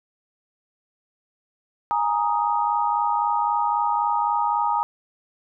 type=chord; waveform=sine; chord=Ab suspended second; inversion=none; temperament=just; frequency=830.6 / 934.4 / 1245.9 Hz; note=Ab5 / Bb5 / Eb6; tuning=0 / +4 / +2 cents; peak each=-24 / -22 / -26 dBFS; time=1.91-4.83 s; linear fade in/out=0 ms; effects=none